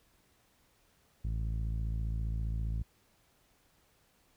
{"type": "tone with low-pass filter", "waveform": "sawtooth", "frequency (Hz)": 55, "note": "A1", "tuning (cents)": 0, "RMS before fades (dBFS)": -34, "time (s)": [1.24, 2.83], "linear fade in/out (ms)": 10, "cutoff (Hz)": 130, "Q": 1, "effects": ["pink hiss -69 dBFS RMS until 4.36 s"]}